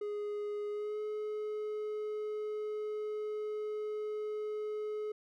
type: tone with pitch glide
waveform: triangle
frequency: 415.3 to 425 Hz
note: G#4 to G#4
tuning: 0 to +40 cents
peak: -33 dBFS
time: 0.01-5.12 s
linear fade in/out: 5 ms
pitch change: +40 cents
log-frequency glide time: 0.7-1 s
effects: none